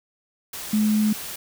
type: tone in noise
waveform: sine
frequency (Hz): 213.5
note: G#3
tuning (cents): +48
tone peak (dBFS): -17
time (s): 0.73-1.13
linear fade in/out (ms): 5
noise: white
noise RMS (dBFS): -34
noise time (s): 0.53-1.36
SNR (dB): +14
effects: none